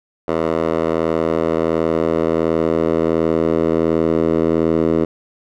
10% pulse tone with band-pass filter sweep, 81.4 Hz, E2, 21 cents flat, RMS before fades -17 dBFS, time 0.28-5.05 s, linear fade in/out 5 ms, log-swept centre 640 to 380 Hz, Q 1.3, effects none

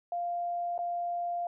sine tone with dropouts, 697 Hz, F5, 4 cents flat, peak -30 dBFS, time 0.12-1.47 s, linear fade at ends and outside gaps 2 ms, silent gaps 0.779-0.789 s, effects none

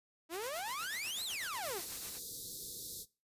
sawtooth exponential two-way sweep, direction up then down, 312.1 to 4256 to 312.1 Hz, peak -35 dBFS, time 0.29-1.82 s, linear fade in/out 50 ms, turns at 1.24 s
white noise with tremolo, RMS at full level -45 dBFS, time 0.3-2.2 s, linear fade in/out 50 ms, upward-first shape sine, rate 8.1 Hz, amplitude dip 60%
white band-stop noise, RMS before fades -44 dBFS, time 1.59-3.06 s, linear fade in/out 50 ms, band 520 to 3600 Hz, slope 96 dB/octave
effects noise-tail reverb RT60 0.3 s tail -20 dB re dry + resampled to 32000 Hz

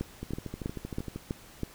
two click trains, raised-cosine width 3 ms, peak -18 / -23 dBFS, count 6 / 13, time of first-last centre 0.01-1.633 / 0.23-1.16 s, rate 3.08 / 12.9 Hz, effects pink hiss -52 dBFS RMS until 1.74 s

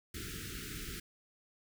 pink band-stop noise, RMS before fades -43 dBFS, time 0.14-1 s, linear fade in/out 5 ms, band 450 to 1300 Hz, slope 96 dB/octave, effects none

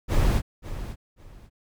brown noise with echo, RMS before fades -20 dBFS, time 0.08-0.42 s, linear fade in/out 50 ms, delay 540 ms, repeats 2, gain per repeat -13 dB, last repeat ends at 1.5 s, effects none

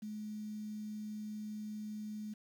sine tone with quantisation, 212.5 Hz, G#3, 40 cents sharp, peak -40 dBFS, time 0.02-2.34 s, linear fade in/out 10 ms, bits 10, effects none

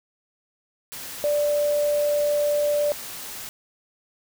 sine tone in noise, 587 Hz, D5, 1 cent flat, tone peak -19 dBFS, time 1.24-2.92 s, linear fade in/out 0 ms, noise white, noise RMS -36 dBFS, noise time 0.92-3.49 s, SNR +14 dB, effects none

